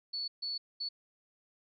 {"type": "tone bursts at uneven times", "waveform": "sine", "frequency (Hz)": 4435, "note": "C#8", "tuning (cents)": 0, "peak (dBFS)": -34, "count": 3, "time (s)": [[0.13, 0.28], [0.42, 0.58], [0.8, 0.89]], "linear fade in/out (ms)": 10, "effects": []}